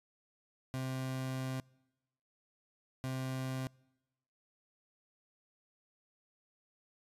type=tone bursts at uneven times; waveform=30% pulse; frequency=130.81 Hz; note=C3; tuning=in tune; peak=-33 dBFS; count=2; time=0.74-1.6 / 3.04-3.67 s; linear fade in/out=0 ms; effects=noise-tail reverb RT60 1.0 s tail -26 dB re dry + resampled to 32000 Hz